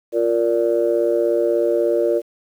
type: chord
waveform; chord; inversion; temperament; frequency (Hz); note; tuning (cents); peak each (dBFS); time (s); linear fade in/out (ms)
sine; Bb major; second; just; 349.6 / 466.2 / 582.7; F4 / Bb4 / D5; +2 / 0 / -14; -19; 0.12-2.22; 50
effects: tanh soft clip ceiling -6 dBFS + 8-bit